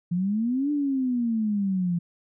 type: exponential two-way sweep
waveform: sine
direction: up then down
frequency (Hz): 169.5 to 297.2 to 169.5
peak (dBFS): -22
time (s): 0.11-1.99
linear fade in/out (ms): 10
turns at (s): 0.71
effects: none